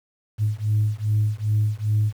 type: beating tone pair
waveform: sine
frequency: 105.2 / 107.7 Hz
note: G#2 / A2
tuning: +23 / -37 cents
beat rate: 2.5 Hz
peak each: -21 dBFS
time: 0.38-2.13 s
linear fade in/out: 50 ms
effects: tanh soft clip ceiling -13 dBFS + 8-bit